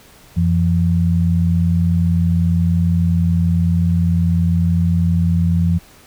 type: tone pair together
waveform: sine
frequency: 90.1 / 170.09 Hz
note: F#2 / F3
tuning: -45 / -45 cents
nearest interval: major seventh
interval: 1100 cents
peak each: -15 dBFS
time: 0.36-5.79 s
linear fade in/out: 20 ms
effects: pink hiss -46 dBFS RMS until 6.06 s